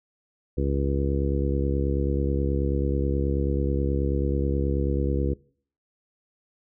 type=harmonic tone; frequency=69.3 Hz; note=C#2; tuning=in tune; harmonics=1 / 2 / 3 / 4 / 5 / 6 / 7; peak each=-25 / -29 / -33 / -32 / -31 / -34 / -33 dBFS; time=0.57-5.34 s; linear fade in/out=10 ms; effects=noise-tail reverb RT60 0.5 s tail -22 dB re dry